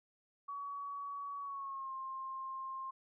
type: tone with pitch glide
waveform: sine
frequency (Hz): 1130 to 1060.4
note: C#6 to C6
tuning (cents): +33 to +23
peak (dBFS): -40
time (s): 0.48-2.91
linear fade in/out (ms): 10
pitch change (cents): -110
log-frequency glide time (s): 1.41-1.93
effects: none